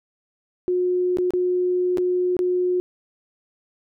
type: tone with dropouts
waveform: sine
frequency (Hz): 361.3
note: F#4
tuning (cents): -41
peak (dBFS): -18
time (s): 0.68-2.8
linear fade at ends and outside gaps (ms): 0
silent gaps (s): 1.171-1.185 / 1.306-1.336 / 1.973-1.982 / 2.367-2.391
effects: none